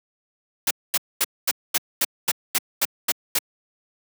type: noise bursts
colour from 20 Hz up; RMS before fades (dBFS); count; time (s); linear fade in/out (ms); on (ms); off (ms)
white; -20; 11; 0.67-3.388; 5; 38; 230
effects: high-pass 200 Hz 12 dB/octave